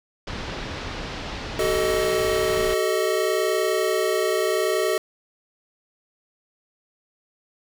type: low-pass noise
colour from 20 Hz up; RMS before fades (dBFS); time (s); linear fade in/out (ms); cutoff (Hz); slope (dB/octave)
pink; -32; 0.27-2.74; 5; 5000; 24
type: chord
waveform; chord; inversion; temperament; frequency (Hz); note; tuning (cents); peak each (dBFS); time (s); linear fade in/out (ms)
square; D# diminished; first; equal with one note detuned; 379.3 / 440 / 622.3; F#4 / A4 / D#5; +43 / 0 / 0; -25 / -25 / -26; 1.59-4.98; 2
effects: none